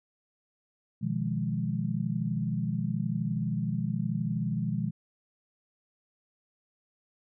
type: chord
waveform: sine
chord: F half-diminished seventh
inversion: second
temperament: equal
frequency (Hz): 123.47 / 155.56 / 174.61 / 207.7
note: Cb3 / Eb3 / F3 / Ab3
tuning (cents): 0 / 0 / 0 / 0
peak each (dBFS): -33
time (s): 1.01-4.91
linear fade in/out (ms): 20
effects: none